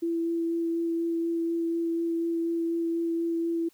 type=tone with vibrato; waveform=sine; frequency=334.3 Hz; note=E4; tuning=24 cents sharp; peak=-25 dBFS; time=0.02-3.69 s; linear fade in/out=10 ms; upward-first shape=sine; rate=4.1 Hz; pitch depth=10 cents each way; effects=white hiss -63 dBFS RMS until 3.73 s